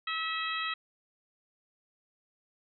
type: harmonic tone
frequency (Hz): 647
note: E5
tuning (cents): -32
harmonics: 2 / 3 / 4 / 5 / 6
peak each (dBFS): -35 / -37 / -38 / -39 / -40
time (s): 0.07-0.74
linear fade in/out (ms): 5
effects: none